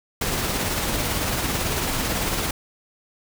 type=noise with tremolo; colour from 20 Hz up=pink; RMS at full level=-23 dBFS; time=0.21-2.51 s; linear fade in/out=5 ms; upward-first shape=triangle; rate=18 Hz; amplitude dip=35%; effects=none